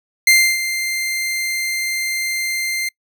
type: tone with ADSR envelope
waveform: sawtooth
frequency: 2093 Hz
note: C7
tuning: in tune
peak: -4 dBFS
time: 0.27-2.89 s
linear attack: 4 ms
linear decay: 300 ms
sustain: -12 dB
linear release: 7 ms
effects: noise-tail reverb RT60 0.1 s tail -25 dB re dry